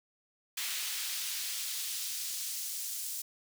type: noise with high-pass filter sweep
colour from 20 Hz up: pink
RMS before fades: -37 dBFS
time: 0.57-3.22 s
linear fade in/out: 5 ms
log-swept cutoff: 2400 to 6900 Hz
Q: 0.85
effects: none